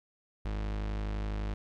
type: tone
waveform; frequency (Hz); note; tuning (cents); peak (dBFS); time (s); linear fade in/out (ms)
40% pulse; 51.91; G#1; 0; -31; 0.45-1.54; 5
effects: low-pass 4000 Hz 12 dB/octave + 12-bit